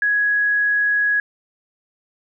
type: tone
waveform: sine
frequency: 1669 Hz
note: G#6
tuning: 8 cents sharp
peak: -15 dBFS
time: 0.02-1.2 s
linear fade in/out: 2 ms
effects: none